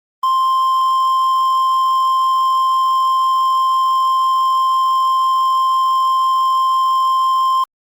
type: tone with quantisation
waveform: triangle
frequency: 1049 Hz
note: C6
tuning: 4 cents sharp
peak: -10 dBFS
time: 0.23-7.64 s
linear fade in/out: 5 ms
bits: 6
effects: Opus 24 kbps